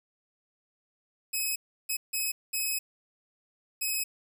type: tone bursts at uneven times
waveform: 5% pulse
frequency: 2553 Hz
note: D#7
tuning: 44 cents sharp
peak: -19 dBFS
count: 5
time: 1.33-1.56 / 1.89-1.97 / 2.13-2.32 / 2.53-2.79 / 3.81-4.04 s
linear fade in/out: 10 ms
effects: none